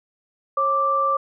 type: tone pair together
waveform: sine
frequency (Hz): 545 / 1173.6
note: C#5 / D6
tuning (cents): -29 / -2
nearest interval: octave + minor second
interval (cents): 1327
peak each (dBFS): -25 / -18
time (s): 0.57-1.17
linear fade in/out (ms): 5
effects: none